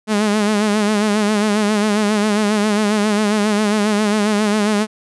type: tone with vibrato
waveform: sawtooth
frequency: 210 Hz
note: G#3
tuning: 19 cents sharp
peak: -10 dBFS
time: 0.07-4.87 s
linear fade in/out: 50 ms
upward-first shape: sine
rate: 7.4 Hz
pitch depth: 61 cents each way
effects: resampled to 24000 Hz